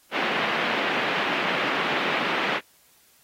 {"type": "band-pass noise", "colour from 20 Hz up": "white", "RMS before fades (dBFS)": -26, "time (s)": [0.11, 2.61], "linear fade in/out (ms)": 50, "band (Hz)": [180, 2700], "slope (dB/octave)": 24, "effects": ["white hiss -59 dBFS RMS until 3.23 s", "AAC 48 kbps"]}